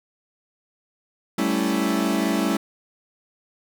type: chord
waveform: 40% pulse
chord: A dominant seventh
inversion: third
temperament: equal with one note detuned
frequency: 195.21 / 220 / 277.2 / 329.6 Hz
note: G3 / A3 / C#4 / E4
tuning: -7 / 0 / 0 / 0 cents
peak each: -25 dBFS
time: 1.38-2.57 s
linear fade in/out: 5 ms
effects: 9-bit